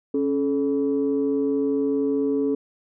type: tone pair together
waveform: sine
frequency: 276.3 / 431.7 Hz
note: C#4 / A4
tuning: -6 / -33 cents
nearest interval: minor sixth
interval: 773 cents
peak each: -21 / -22 dBFS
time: 0.14-2.55 s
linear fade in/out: 5 ms
effects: tanh soft clip ceiling -14 dBFS